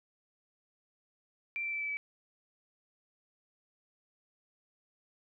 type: tone with pitch steps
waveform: sine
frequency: 2354 / 2339 / 2324 / 2310 / 2295 Hz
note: D7 / D7 / D7 / D7 / D7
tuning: +3 / -8 / -19 / -29 / -40 cents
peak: -33 dBFS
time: 1.56-1.97 s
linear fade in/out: 0 ms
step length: 82 ms
effects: none